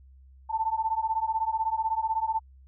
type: beating tone pair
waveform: sine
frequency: 880 / 896 Hz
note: A5 / A5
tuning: 0 / +31 cents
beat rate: 16 Hz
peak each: -28 dBFS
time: 0.49-2.4 s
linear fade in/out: 20 ms
effects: added 66 Hz sine -50 dBFS peak until 2.67 s

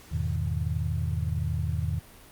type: chord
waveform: sine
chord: E major seventh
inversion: none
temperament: equal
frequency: 82.41 / 103.83 / 123.47 / 155.56 Hz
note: E2 / G#2 / B2 / D#3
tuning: 0 / 0 / 0 / 0 cents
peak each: -29 / -33 / -33 / -32 dBFS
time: 0.11-2 s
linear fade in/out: 20 ms
effects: pink hiss -51 dBFS RMS until 2.31 s + Opus 48 kbps

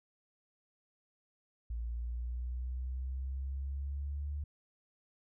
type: exponential sweep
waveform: sine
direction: up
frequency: 57.2 to 73.42 Hz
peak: -35 dBFS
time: 1.7-4.44 s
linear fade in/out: 5 ms
effects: none

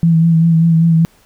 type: tone with vibrato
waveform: sine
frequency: 164.81 Hz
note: E3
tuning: in tune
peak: -7 dBFS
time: 0.03-1.05 s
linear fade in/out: 0 ms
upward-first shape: sine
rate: 5.1 Hz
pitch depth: 31 cents each way
effects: pink hiss -51 dBFS RMS until 1.25 s

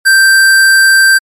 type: tone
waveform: square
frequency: 1568 Hz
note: G6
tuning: in tune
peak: -4 dBFS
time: 0.05-1.19 s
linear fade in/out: 20 ms
effects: MP3 64 kbps

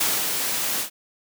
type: noise with ADSR envelope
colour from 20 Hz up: white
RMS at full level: -21 dBFS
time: 0-0.9 s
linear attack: 10 ms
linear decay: 220 ms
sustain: -4 dB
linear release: 100 ms
effects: high-pass 150 Hz 12 dB/octave

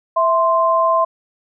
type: tone pair together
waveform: sine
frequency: 657.7 / 1044 Hz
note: E5 / C6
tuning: -4 / -4 cents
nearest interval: minor sixth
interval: 800 cents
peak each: -16 / -14 dBFS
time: 0.16-1.05 s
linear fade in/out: 10 ms
effects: none

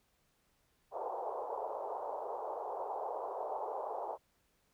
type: band-pass noise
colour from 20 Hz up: white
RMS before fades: -40 dBFS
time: 0.91-4.18 s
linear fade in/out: 50 ms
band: 420 to 960 Hz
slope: 48 dB/octave
effects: pink hiss -75 dBFS RMS until 4.73 s

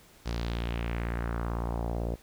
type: tone with low-pass filter sweep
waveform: sawtooth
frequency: 58 Hz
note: A#1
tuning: 8 cents flat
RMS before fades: -32 dBFS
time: 0.25-2.16 s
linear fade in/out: 20 ms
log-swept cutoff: 5300 to 540 Hz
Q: 2.2
effects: pink hiss -57 dBFS RMS until 2.22 s

